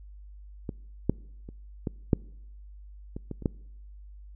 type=clicks; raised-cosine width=3 ms; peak=-19 / -9 / -29 / -16 / -7 / -23 / -21 / -28 / -11 dBFS; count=9; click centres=0.692 / 1.096 / 1.489 / 1.872 / 2.132 / 3.165 / 3.313 / 3.423 / 3.458 s; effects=noise-tail reverb RT60 0.8 s tail -25 dB re dry + added 50 Hz sine -44 dBFS peak until 4.35 s